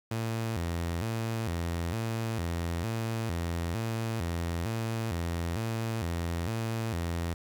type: tone with vibrato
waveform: sawtooth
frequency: 98 Hz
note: G2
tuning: in tune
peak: -26 dBFS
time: 0.11-7.34 s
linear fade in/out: 5 ms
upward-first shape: square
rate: 1.1 Hz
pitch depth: 250 cents each way
effects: 9-bit